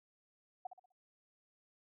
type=tone with echo; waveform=sine; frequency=740 Hz; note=F#5; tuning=in tune; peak=-38 dBFS; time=0.65-0.67 s; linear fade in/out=5 ms; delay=63 ms; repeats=4; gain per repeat=-9 dB; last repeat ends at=0.922 s; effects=none